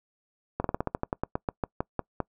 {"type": "slowing click train", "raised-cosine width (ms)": 1, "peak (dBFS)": -13, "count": 16, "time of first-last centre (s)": [0.6, 2.203], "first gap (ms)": 43, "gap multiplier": 1.12, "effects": ["noise-tail reverb RT60 0.1 s tail -25 dB re dry"]}